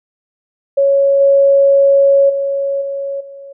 sine tone with level steps, 554.4 Hz, C#5, in tune, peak -8 / -6 / -14 / -18 / -30 dBFS, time 0.77-3.53 s, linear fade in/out 10 ms, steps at 1.2 / 2.29 / 2.81 / 3.2 s, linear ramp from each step 10 ms, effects none

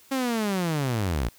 sawtooth linear sweep, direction down, 273 to 52 Hz, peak -20 dBFS, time 0.11-1.29 s, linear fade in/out 10 ms, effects white hiss -55 dBFS RMS until 1.38 s

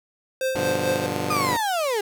square tone with tremolo, 523.3 Hz, C5, in tune, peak -21 dBFS, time 0.41-1.06 s, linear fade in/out 2 ms, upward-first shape triangle, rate 4.6 Hz, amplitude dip 65%
10% pulse chord, G dominant seventh, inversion none, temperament just, 98 / 122.5 / 147 / 176.4 Hz, G2 / B2 / D3 / F3, 0 / -14 / +2 / +18 cents, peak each -23 dBFS, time 0.55-1.57 s, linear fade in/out 5 ms
35% pulse linear sweep, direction down, 1244.5 to 392.1 Hz, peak -20 dBFS, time 1.3-2.01 s, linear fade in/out 5 ms
effects none

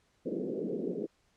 white band-pass noise, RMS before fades -35 dBFS, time 0.25-1.07 s, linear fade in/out 20 ms, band 170 to 480 Hz, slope 48 dB/octave, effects pink hiss -71 dBFS RMS until 1.36 s + low-pass 8000 Hz 12 dB/octave

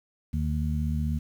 harmonic tone, 75.9 Hz, D#2, 42 cents flat, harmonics 1 / 2 / 3, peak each -27 / -30 / -32 dBFS, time 0.33-1.19 s, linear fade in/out 10 ms, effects 9-bit

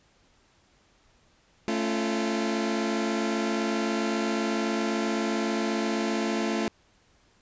sawtooth chord, A augmented, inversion none, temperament just, 220 / 275 / 343.8 Hz, A3 / C#4 / E#4, 0 / -14 / -27 cents, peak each -24 / -29 / -26 dBFS, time 1.68-6.68 s, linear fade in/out 0 ms, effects pink hiss -63 dBFS RMS until 7.41 s + resampled to 16000 Hz

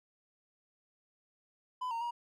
triangle tone with pitch steps, 1005 / 921 / 951 Hz, B5 / A#5 / A#5, +30 / -21 / +34 cents, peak -32 dBFS, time 1.81-2.11 s, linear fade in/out 10 ms, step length 100 ms, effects none

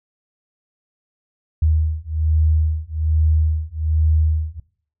sine beating tone pair, 77.78 / 78.98 Hz, D#2 / D#2, 0 / +26 cents, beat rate 1.2 Hz, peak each -18 dBFS, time 1.62-4.6 s, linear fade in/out 5 ms, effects noise-tail reverb RT60 0.5 s tail -20 dB re dry

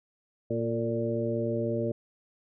harmonic tone with a mistuned harmonic, 116.2 Hz, A#2, 5 cents flat, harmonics 1 / 2 / 3 / 4 / 5, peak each -33 / -33 / -33 / -33 / -33 dBFS, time 0.5-1.92 s, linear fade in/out 5 ms, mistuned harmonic 4, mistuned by -35 cents, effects none

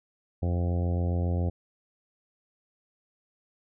harmonic tone, 87.31 Hz, F2, in tune, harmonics 1 / 2 / 3 / 4 / 5 / 6 / 7 / 8 / 9, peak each -25 / -33 / -38 / -40 / -42 / -40 / -45 / -44 / -48 dBFS, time 0.42-1.5 s, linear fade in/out 10 ms, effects none

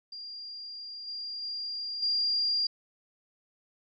sine tone with level steps, 4789 Hz, D8, 33 cents sharp, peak -39 / -35 / -33 / -25 dBFS, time 0.12-2.67 s, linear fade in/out 5 ms, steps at 1.07 / 1.42 / 2.02 s, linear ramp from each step 10 ms, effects none

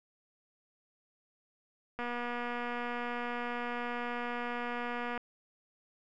click train, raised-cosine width 0.5 ms, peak -23 dBFS, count 769, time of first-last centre 1.99-5.177 s, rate 241 Hz, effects none

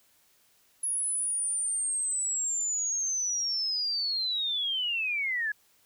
sine linear sweep, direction down, 10548 to 1661.2 Hz, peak -27 dBFS, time 0.83-5.52 s, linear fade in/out 5 ms, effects white hiss -65 dBFS RMS until 5.85 s

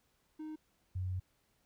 triangle / sine tone pair in turn, 310 / 92.16 Hz, D#4 / F#2, -6 / -6 cents, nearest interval octave + major sixth, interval 2100 cents, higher first, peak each -39 / -34 dBFS, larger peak second, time 0.39-0.56 / 0.95-1.2 s, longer second, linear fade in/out 10 ms, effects pink hiss -75 dBFS RMS until 1.65 s

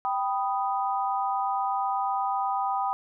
sine chord, G augmented, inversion none, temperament equal, 784 / 987.8 / 1244.5 Hz, G5 / B5 / D#6, 0 / 0 / 0 cents, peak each -27 / -30 / -31 dBFS, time 0.05-2.93 s, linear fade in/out 0 ms, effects none

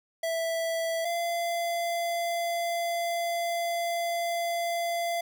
square tone pair in turn, 659.3 / 684.1 Hz, E5 / F5, 0 / -36 cents, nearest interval minor second, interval 64 cents, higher second, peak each -28 dBFS, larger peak neither, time 0.23-1.05 / 1.05-5.21 s, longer second, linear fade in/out 5 ms, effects none

